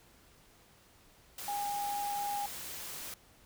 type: tone in noise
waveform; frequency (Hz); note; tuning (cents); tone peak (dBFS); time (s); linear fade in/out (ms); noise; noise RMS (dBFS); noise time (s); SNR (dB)
sine; 815; G#5; -33; -33; 1.48-2.46; 2; white; -43; 1.38-3.14; +7
effects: pink hiss -62 dBFS RMS until 3.45 s